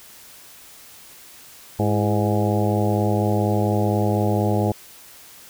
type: harmonic tone with a mistuned harmonic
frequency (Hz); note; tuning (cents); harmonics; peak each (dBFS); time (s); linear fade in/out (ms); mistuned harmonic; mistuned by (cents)
104.2; G#2; +6; 1 / 2 / 3 / 4 / 5 / 6 / 7 / 8; -21 / -24 / -26 / -27 / -28 / -29 / -29 / -30; 1.79-4.72; 5; 3; +74
effects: white hiss -45 dBFS RMS until 5.49 s